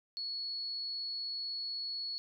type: tone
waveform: sine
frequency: 4378 Hz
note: C#8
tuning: 22 cents flat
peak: -36 dBFS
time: 0.17-2.18 s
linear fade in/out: 0 ms
effects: none